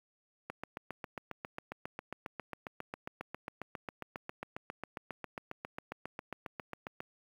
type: click train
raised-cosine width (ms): 0.5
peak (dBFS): -24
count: 49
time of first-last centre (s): 0.5-7.004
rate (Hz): 7.38
effects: high-pass 100 Hz 12 dB/octave + 9-bit